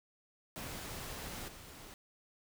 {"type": "noise with level steps", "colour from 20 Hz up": "pink", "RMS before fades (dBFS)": [-44, -52], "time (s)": [0.56, 1.94], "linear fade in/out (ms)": 0, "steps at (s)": 1.48, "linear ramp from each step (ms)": 2, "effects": []}